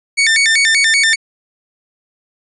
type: tone with vibrato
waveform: sawtooth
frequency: 2002 Hz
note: B6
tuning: 23 cents sharp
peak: -6 dBFS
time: 0.17-1.16 s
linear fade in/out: 20 ms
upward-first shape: square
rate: 5.2 Hz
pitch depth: 190 cents each way
effects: resampled to 22050 Hz